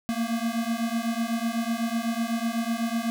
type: beating tone pair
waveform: square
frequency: 226.8 / 234.8 Hz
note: A#3 / A#3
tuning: -47 / +13 cents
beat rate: 8 Hz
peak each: -29 dBFS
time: 0.09-3.1 s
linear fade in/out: 0 ms
effects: none